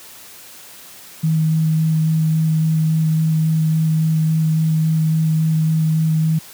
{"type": "tone with vibrato", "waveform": "sine", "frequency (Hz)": 158.7, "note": "D#3", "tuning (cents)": 35, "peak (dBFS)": -13, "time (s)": [1.23, 6.39], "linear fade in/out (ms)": 10, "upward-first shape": "square", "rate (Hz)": 3.6, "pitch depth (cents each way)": 8, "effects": ["white hiss -40 dBFS RMS until 6.53 s", "high-pass 80 Hz 12 dB/octave"]}